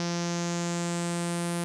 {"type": "tone with low-pass filter sweep", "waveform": "sawtooth", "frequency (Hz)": 172.1, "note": "F3", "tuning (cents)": -25, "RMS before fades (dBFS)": -30, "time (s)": [0, 1.64], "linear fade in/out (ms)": 0, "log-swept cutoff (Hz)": [5600, 10000], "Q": 4.1, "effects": []}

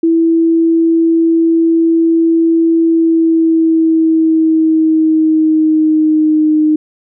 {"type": "tone with pitch glide", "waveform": "sine", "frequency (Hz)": [329.6, 307.5], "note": ["E4", "D#4"], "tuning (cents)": [0, -20], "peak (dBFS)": -7, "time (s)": [0.03, 6.76], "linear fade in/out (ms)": 5, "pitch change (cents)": -120, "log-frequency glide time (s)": [2.82, 6.61], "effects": []}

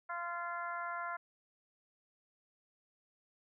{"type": "harmonic tone", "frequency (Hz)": 345.3, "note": "F4", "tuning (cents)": -20, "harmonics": [2, 3, 4, 5, 6], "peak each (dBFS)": [-44, -42, -41, -48, -52], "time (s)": [0.09, 1.17], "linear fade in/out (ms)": 10, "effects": []}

